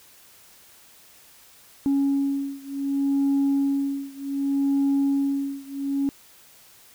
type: beating tone pair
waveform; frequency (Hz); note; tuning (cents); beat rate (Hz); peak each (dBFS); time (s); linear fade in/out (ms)
sine; 277.2 / 277.86; C#4 / C#4; 0 / +4; 0.66; -22 / -23; 1.86-6.09; 0
effects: tanh soft clip ceiling -16 dBFS + white hiss -52 dBFS RMS until 6.94 s